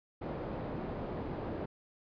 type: low-pass noise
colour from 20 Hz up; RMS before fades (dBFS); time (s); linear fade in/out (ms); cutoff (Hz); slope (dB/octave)
white; -39; 0.21-1.66; 10; 500; 12
effects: resampled to 11025 Hz